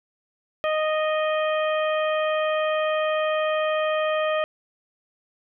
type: harmonic tone with a mistuned harmonic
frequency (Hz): 620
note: D#5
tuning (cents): -6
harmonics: 1 / 2 / 3 / 4 / 5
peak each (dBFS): -22 / -28 / -32 / -34 / -36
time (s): 0.64-4.44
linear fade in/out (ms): 0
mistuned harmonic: 5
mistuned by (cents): +24
effects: none